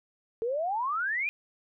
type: exponential sweep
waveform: sine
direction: up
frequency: 440 to 2489 Hz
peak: -27 dBFS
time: 0.42-1.29 s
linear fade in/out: 0 ms
effects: none